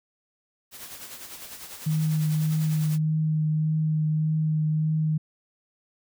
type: noise with tremolo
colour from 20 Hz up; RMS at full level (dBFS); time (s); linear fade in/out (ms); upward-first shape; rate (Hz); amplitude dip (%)
white; -39; 0.71-2.99; 50; sine; 10; 50
type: tone with vibrato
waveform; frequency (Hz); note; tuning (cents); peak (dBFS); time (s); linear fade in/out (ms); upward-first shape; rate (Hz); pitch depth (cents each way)
sine; 155.56; D#3; 0; -21; 1.86-5.18; 10; triangle; 1.7; 15
effects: none